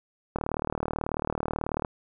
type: click train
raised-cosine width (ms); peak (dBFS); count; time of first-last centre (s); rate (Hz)
1; -14; 58; 0.36-1.848; 38.3
effects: none